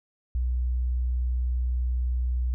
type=tone; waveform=sine; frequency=61.74 Hz; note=B1; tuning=in tune; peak=-23 dBFS; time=0.35-2.54 s; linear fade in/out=0 ms; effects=none